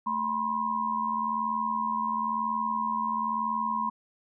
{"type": "tone cluster", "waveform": "sine", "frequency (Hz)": [220.1, 976, 1057], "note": ["A3", "B5", "C6"], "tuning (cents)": [1, -21, 17], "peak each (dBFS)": [-36, -29, -30], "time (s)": [0.06, 3.9], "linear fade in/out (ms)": 10, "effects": []}